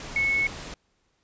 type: tone in noise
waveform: sine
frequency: 2200 Hz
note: C#7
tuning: 14 cents flat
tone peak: -21 dBFS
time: 0.16-0.47 s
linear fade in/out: 2 ms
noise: pink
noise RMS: -38 dBFS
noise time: 0-0.74 s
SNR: +14 dB
effects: pink hiss -70 dBFS RMS until 1.23 s + resampled to 16000 Hz